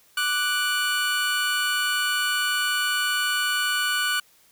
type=tone pair together; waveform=25% pulse; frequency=1174.7 / 1480 Hz; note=D6 / F#6; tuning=0 / 0 cents; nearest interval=major third; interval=400 cents; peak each=-26 / -19 dBFS; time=0.17-4.2 s; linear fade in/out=5 ms; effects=white hiss -58 dBFS RMS until 4.51 s